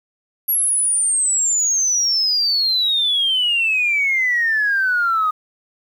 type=exponential sweep; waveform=sine; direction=down; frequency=11620 to 1235 Hz; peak=-14 dBFS; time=0.48-5.31 s; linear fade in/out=10 ms; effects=tanh soft clip ceiling -10 dBFS + 8-bit